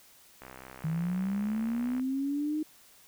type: click train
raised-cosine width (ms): 0.5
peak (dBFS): -30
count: 103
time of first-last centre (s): 0.42-1.997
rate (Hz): 64.7
type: linear sweep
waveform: sine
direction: up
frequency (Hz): 155.56 to 311.1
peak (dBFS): -28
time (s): 0.84-2.63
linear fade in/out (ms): 5
effects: white hiss -58 dBFS RMS until 3.07 s